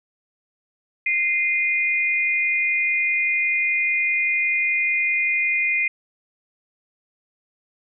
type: tone pair together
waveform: sine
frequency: 2088 / 2457 Hz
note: C7 / D#7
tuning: -4 / -22 cents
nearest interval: minor third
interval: 282 cents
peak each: -21 / -21 dBFS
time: 1.06-5.88 s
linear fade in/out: 5 ms
effects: none

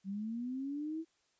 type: linear sweep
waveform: sine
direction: up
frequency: 188.6 to 329.6 Hz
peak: -36 dBFS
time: 0.04-1.05 s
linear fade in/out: 50 ms
effects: white hiss -75 dBFS RMS until 1.39 s + resampled to 16000 Hz

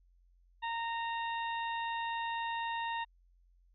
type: harmonic tone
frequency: 924 Hz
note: A#5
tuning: 16 cents flat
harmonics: 1 / 2 / 3 / 4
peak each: -35 / -41 / -45 / -47 dBFS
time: 0.62-3.05 s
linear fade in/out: 20 ms
effects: added 44 Hz sine -63 dBFS peak until 3.74 s

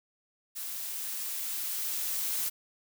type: noise with level ramp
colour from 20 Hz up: blue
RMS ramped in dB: -38 to -31 dBFS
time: 0.55-2.5 s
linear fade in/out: 20 ms
effects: none

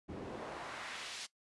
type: noise with band-pass filter sweep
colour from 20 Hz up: pink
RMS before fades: -45 dBFS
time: 0.08-1.27 s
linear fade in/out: 20 ms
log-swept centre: 240 to 5000 Hz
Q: 0.89
effects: noise-tail reverb RT60 0.1 s tail -18 dB re dry + resampled to 24000 Hz

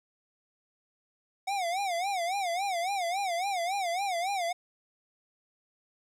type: tone with vibrato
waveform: square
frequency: 739 Hz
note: F#5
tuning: 2 cents flat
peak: -29 dBFS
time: 1.47-4.53 s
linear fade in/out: 10 ms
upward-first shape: sine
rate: 3.6 Hz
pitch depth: 160 cents each way
effects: low-pass 10000 Hz 12 dB/octave + 10-bit

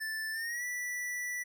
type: tone with pitch glide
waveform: square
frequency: 1760 to 1964.2 Hz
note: A6 to B6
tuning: 0 to -10 cents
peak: -35 dBFS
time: 0-1.44 s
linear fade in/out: 20 ms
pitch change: +190 cents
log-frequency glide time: 0.32-0.64 s
effects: none

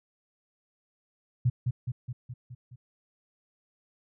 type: tone with echo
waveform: sine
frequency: 123.4 Hz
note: B2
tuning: 1 cent flat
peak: -20 dBFS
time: 1.45-1.5 s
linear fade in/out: 10 ms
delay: 210 ms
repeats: 6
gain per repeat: -4 dB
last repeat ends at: 2.76 s
effects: none

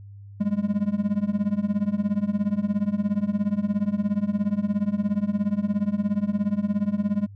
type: tone with tremolo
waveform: triangle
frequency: 204.8 Hz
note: G#3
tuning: 24 cents flat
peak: -15 dBFS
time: 0.4-7.27 s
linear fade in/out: 10 ms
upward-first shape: triangle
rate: 17 Hz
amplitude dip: 100%
effects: added 100 Hz sine -40 dBFS peak until 7.35 s

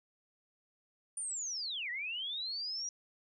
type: linear two-way sweep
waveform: sine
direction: down then up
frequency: 9397 to 1864.7 to 5810 Hz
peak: -36 dBFS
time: 1.17-2.89 s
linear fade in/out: 2 ms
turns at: 1.9 s
effects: none

